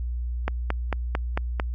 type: click train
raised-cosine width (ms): 0.5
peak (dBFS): -10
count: 6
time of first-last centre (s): 0.48-1.599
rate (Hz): 4.47
effects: added 60 Hz sine -26 dBFS peak until 1.74 s